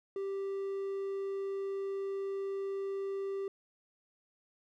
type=tone; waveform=triangle; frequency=392 Hz; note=G4; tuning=in tune; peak=-32 dBFS; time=0.16-3.48 s; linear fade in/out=2 ms; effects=none